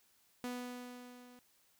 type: tone with level ramp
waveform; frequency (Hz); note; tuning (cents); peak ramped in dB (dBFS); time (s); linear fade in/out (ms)
sawtooth; 246.9; B3; 0; -34 to -53; 0.44-1.39; 0
effects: white hiss -71 dBFS RMS until 1.79 s